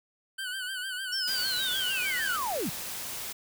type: tone with vibrato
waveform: 25% pulse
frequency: 1518 Hz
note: F#6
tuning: 44 cents sharp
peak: -29 dBFS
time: 0.38-2.37 s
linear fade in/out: 10 ms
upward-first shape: sine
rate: 6.6 Hz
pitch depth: 70 cents each way
type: linear sweep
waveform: sine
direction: down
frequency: 5530 to 123.47 Hz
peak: -29 dBFS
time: 1.12-2.7 s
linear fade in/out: 10 ms
type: noise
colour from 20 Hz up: white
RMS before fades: -37 dBFS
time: 1.27-3.33 s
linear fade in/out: 10 ms
effects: none